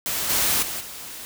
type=noise with level steps; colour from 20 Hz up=white; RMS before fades=-26 / -21 / -30 / -37 dBFS; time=0.06-1.25 s; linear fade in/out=0 ms; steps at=0.29 / 0.62 / 0.8 s; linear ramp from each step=10 ms; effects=none